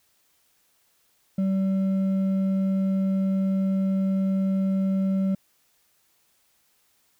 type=tone with hard clipping; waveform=sine; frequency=192.1 Hz; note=G3; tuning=35 cents flat; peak=-22 dBFS; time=1.38-5.35 s; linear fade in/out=5 ms; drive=4 dB; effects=white hiss -66 dBFS RMS until 7.19 s